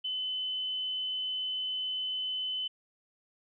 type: tone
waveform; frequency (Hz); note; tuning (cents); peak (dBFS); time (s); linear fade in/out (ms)
sine; 3029; F#7; +40; -31; 0.04-2.68; 10
effects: none